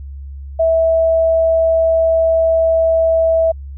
sine tone, 653 Hz, E5, 17 cents flat, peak -10 dBFS, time 0.59-3.52 s, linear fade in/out 10 ms, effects added 69 Hz sine -27 dBFS peak until 3.77 s

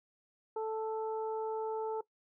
harmonic tone, 440 Hz, A4, in tune, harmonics 1 / 2 / 3, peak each -34 / -39 / -50 dBFS, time 0.56-2.01 s, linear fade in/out 5 ms, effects noise-tail reverb RT60 0.1 s tail -19 dB re dry

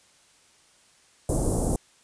pink band-stop noise, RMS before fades -24 dBFS, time 1.29-1.76 s, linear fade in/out 2 ms, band 700 to 9100 Hz, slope 24 dB/octave, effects white hiss -59 dBFS RMS until 2.03 s + resampled to 22050 Hz

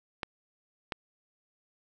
clicks, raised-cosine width 0.3 ms, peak -16 dBFS, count 2, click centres 0.232 / 0.922 s, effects none

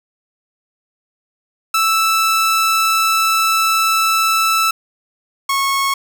sawtooth tone pair in turn, 1318.5 / 1097.6 Hz, E6 / C#6, 0 / -17 cents, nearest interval minor third, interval 317 cents, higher first, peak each -9 / -11 dBFS, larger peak first, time 1.74-4.71 / 5.49-5.94 s, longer first, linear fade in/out 5 ms, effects none

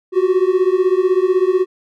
triangle beating tone pair, 363.1 / 379.1 Hz, F#4 / F#4, -33 / +42 cents, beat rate 16 Hz, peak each -13 dBFS, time 0.12-1.66 s, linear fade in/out 50 ms, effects none

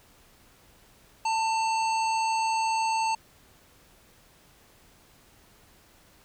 harmonic tone with a mistuned harmonic, 893 Hz, A5, 25 cents sharp, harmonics 1 / 3 / 5 / 7 / 9, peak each -24 / -34 / -38 / -41 / -43 dBFS, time 1.25-3.15 s, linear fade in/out 5 ms, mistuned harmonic 7, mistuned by +35 cents, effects pink hiss -58 dBFS RMS until 6.24 s

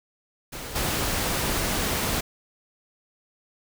pink noise with level steps, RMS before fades -36 / -26 dBFS, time 0.52-2.21 s, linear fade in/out 10 ms, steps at 0.75 s, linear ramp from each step 10 ms, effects none

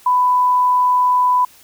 sine tone, 996 Hz, B5, 14 cents sharp, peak -11 dBFS, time 0.06-1.45 s, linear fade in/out 5 ms, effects white hiss -47 dBFS RMS until 1.63 s

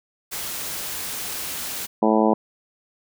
white noise, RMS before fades -30 dBFS, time 0.31-1.87 s, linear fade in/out 20 ms
harmonic tone, 109.3 Hz, A2, 11 cents flat, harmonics 2 / 3 / 4 / 5 / 6 / 7 / 8 / 9, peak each -20 / -22 / -23 / -24 / -25 / -25 / -26 / -27 dBFS, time 2.02-2.34 s, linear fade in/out 5 ms
effects none

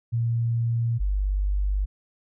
sine tone pair in turn, 116.54 / 49.14 Hz, A#2 / G1, 0 / +5 cents, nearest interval octave + minor third, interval 1495 cents, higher first, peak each -21 dBFS, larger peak neither, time 0.12-0.99 / 0.99-1.86 s, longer neither, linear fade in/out 20 ms, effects none

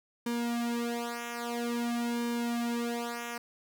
sawtooth tone with flanger, 236.9 Hz, A#3, 28 cents sharp, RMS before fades -33 dBFS, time 0.26-3.38 s, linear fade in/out 5 ms, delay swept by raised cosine 1.5 to 4 ms, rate 0.5 Hz, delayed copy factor -0.95, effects none

